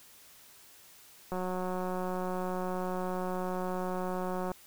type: click train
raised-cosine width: 1 ms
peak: -22 dBFS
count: 586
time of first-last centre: 1.32-4.517 s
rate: 183 Hz
effects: white hiss -56 dBFS RMS until 4.66 s